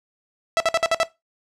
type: tone bursts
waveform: sawtooth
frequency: 659.3 Hz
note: E5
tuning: in tune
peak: -12 dBFS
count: 6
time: 0.57-1.032 s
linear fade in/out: 0 ms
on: 32 ms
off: 54 ms
effects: noise-tail reverb RT60 0.2 s tail -18 dB re dry + low-pass 7000 Hz 12 dB/octave